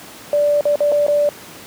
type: tone with dropouts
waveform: sine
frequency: 585 Hz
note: D5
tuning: 7 cents flat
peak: -12 dBFS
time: 0.33-1.29 s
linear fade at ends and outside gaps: 1 ms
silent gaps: 0.609-0.654 / 0.757-0.805 / 0.918-0.922 / 1.066-1.082 s
effects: pink hiss -37 dBFS RMS until 1.66 s + high-pass 150 Hz 12 dB/octave